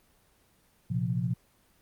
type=chord; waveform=sine; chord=Bb suspended second; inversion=none; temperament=equal; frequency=116.54 / 130.81 / 174.61 Hz; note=Bb2 / C3 / F3; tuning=0 / 0 / 0 cents; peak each=-31 dBFS; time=0.9-1.34 s; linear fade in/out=10 ms; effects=pink hiss -65 dBFS RMS until 1.81 s + Opus 24 kbps